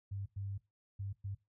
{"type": "tone bursts at uneven times", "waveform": "sine", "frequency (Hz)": 98.9, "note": "G2", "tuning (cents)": 16, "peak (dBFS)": -38, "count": 4, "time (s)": [[0.11, 0.26], [0.36, 0.58], [0.99, 1.13], [1.24, 1.35]], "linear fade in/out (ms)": 10, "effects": ["noise-tail reverb RT60 0.2 s tail -17 dB re dry"]}